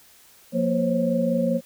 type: tone cluster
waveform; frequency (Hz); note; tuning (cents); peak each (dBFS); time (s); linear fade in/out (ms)
sine; 177.4 / 233.7 / 516 / 541; F3 / A#3 / C5 / C#5; +27 / +5 / -24 / -42; -26 / -23 / -30 / -24; 0.52-1.61; 50
effects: white hiss -53 dBFS RMS until 1.65 s